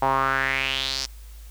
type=tone with band-pass filter sweep; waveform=sawtooth; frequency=134.3 Hz; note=C3; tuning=46 cents sharp; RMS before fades=-24 dBFS; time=0.02-1.06 s; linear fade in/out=5 ms; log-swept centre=840 to 5400 Hz; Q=4.1; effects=added 53 Hz sine -39 dBFS peak until 1.5 s + white hiss -53 dBFS RMS until 1.5 s